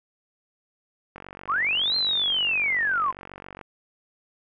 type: click train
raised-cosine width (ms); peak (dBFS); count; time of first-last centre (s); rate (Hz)
0.5; -24; 117; 1.16-3.612; 47.3
type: linear two-way sweep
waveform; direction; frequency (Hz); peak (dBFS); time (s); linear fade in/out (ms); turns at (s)
sine; up then down; 987 to 4195 to 987; -21; 1.48-3.12; 20; 1.96
effects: none